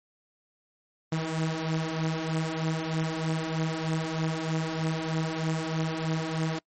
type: beating tone pair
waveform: sawtooth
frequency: 158 / 161.2 Hz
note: D#3 / E3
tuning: +27 / -38 cents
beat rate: 3.2 Hz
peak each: -28 / -25 dBFS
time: 1.12-6.59 s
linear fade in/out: 5 ms
effects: noise-tail reverb RT60 0.1 s tail -25 dB re dry + MP3 32 kbps